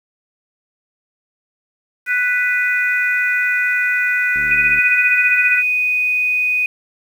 harmonic tone, 494.8 Hz, B4, 3 cents sharp, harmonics 3 / 4 / 5, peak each -17 / -19 / -21 dBFS, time 2.06-5.63 s, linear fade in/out 50 ms
click train, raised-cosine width 3 ms, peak -24 dBFS, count 33, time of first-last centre 4.36-4.787 s, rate 74.9 Hz
sine tone, 2489 Hz, D#7, in tune, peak -14 dBFS, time 4.51-6.66 s, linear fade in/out 2 ms
effects 7-bit

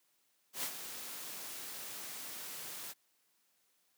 white noise with ADSR envelope, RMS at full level -36 dBFS, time 0.53-2.94 s, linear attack 100 ms, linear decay 73 ms, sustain -9 dB, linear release 33 ms, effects white hiss -75 dBFS RMS until 3.97 s + high-pass 150 Hz 12 dB/octave

